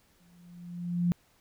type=tone with exponential growth; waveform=sine; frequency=174.61 Hz; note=F3; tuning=in tune; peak=-21 dBFS; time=0.2-1.12 s; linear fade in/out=0 ms; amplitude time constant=200 ms; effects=pink hiss -66 dBFS RMS until 1.4 s